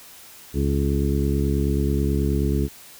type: harmonic tone with a mistuned harmonic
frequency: 69.3 Hz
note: C#2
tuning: in tune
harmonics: 1 / 2 / 3 / 4 / 5 / 6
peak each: -22 / -25 / -27 / -28 / -29 / -30 dBFS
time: 0.53-2.69 s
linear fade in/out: 50 ms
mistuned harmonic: 6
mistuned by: +33 cents
effects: white hiss -45 dBFS RMS until 2.99 s